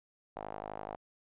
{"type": "tone with band-pass filter", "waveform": "sawtooth", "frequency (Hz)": 51.91, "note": "G#1", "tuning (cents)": 0, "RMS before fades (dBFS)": -43, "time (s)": [0.36, 0.96], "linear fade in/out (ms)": 0, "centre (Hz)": 750, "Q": 2.7, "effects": ["resampled to 8000 Hz"]}